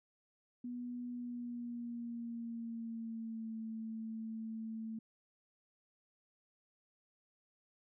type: tone with pitch glide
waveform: sine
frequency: 244.2 to 222.6 Hz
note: B3 to A3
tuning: -19 to +20 cents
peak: -40 dBFS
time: 0.64-4.99 s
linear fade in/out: 5 ms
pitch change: -161 cents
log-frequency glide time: 1.1-3.56 s
effects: none